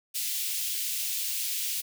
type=high-pass noise; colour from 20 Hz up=white; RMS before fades=-31 dBFS; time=0.14-1.82 s; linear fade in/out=20 ms; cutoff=2500 Hz; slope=24 dB/octave; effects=none